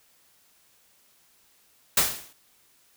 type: noise with exponential decay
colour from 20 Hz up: white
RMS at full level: -17 dBFS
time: 1.97-2.33 s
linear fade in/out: 5 ms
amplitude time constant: 78 ms
effects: white hiss -62 dBFS RMS until 2.96 s